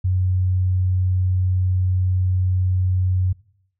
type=tone; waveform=sine; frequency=92.2 Hz; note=F#2; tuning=6 cents flat; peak=-16 dBFS; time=0.04-3.33 s; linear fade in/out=10 ms; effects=noise-tail reverb RT60 0.7 s tail -22 dB re dry